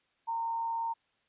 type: tone with amplitude modulation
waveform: sine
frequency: 918 Hz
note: A#5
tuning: 27 cents flat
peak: -29 dBFS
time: 0.27-0.94 s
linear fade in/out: 20 ms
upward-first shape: sine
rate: 126 Hz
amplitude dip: 30%
effects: white hiss -73 dBFS RMS until 1.28 s + resampled to 8000 Hz